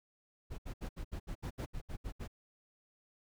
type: noise bursts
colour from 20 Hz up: brown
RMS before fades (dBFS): -40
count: 12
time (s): 0.5-2.278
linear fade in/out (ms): 20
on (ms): 84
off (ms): 70
effects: none